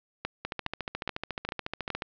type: two click trains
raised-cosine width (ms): 0.3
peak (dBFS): -16 / -14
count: 23 / 5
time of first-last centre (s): 0.45-2.021 / 0.25-1.903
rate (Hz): 14 / 2.42
effects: low-pass 5000 Hz 12 dB/octave